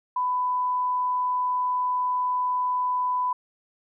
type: tone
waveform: sine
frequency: 998 Hz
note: B5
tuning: 18 cents sharp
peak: -22 dBFS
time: 0.16-3.33 s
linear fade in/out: 5 ms
effects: none